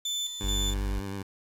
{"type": "tone with tremolo", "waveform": "30% pulse", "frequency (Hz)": 3520, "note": "A7", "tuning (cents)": 0, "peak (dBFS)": -26, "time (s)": [0.05, 0.74], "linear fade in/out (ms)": 5, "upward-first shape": "square", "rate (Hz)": 2.3, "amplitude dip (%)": 55}
{"type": "tone with vibrato", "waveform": "15% pulse", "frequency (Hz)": 98, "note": "G2", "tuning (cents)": 0, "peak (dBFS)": -28, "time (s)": [0.4, 1.23], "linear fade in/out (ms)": 10, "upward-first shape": "sine", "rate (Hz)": 9.7, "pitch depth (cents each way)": 37}
{"type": "tone", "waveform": "sine", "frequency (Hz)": 50.8, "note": "G#1", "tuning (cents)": -38, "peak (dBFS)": -27, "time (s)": [0.43, 1], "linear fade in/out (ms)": 10}
{"effects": ["resampled to 32000 Hz", "8-bit"]}